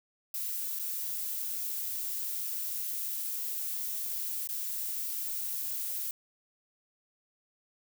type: noise with dropouts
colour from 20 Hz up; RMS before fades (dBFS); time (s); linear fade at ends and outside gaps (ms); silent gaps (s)
violet; -35; 0.34-6.11; 2; 0.79-0.794 / 4.474-4.489
effects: none